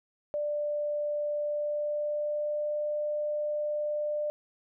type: tone with pitch glide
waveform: sine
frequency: 591 to 596.8 Hz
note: D5 to D5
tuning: +11 to +28 cents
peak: -28 dBFS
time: 0.34-4.3 s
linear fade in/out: 0 ms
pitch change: +17 cents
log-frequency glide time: 1.39-2.78 s
effects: none